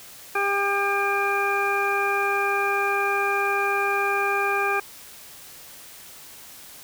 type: harmonic tone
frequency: 400 Hz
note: G4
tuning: 35 cents sharp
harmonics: 1 / 2 / 3 / 4 / 6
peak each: -27 / -27 / -27 / -27 / -27 dBFS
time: 0.35-4.8 s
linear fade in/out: 5 ms
effects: white hiss -44 dBFS RMS until 6.83 s